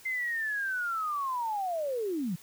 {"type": "linear sweep", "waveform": "sine", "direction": "down", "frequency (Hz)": [2093, 155.56], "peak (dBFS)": -29, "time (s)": [0.05, 2.36], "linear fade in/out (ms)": 10, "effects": ["white hiss -54 dBFS RMS until 2.42 s"]}